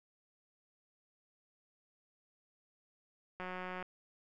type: click train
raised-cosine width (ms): 0.5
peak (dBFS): -28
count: 79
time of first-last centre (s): 3.4-3.826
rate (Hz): 183
effects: none